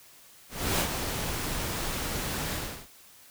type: noise with ADSR envelope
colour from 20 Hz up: pink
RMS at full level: -25 dBFS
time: 0.49-2.88 s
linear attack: 300 ms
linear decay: 78 ms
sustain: -7 dB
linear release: 350 ms
effects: white hiss -54 dBFS RMS until 3.3 s